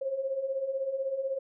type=beating tone pair; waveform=sine; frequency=524 / 540 Hz; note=C5 / C#5; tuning=+2 / -45 cents; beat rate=16 Hz; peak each=-36 / -30 dBFS; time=0.01-1.39 s; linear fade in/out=10 ms; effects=none